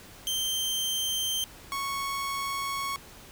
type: tone pair in turn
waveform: sawtooth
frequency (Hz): 3136 / 1105.7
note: G7 / C#6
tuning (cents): 0 / -5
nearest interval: octave + tritone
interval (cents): 1805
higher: first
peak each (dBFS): -24 / -26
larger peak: first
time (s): 0.27-1.44 / 1.72-2.96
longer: second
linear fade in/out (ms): 0
effects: pink hiss -49 dBFS RMS until 3.31 s